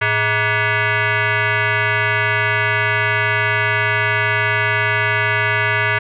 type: tone with frequency modulation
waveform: sine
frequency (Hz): 110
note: A2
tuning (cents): 0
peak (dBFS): -14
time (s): 0.01-5.99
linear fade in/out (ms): 10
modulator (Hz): 529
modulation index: 4.4
effects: none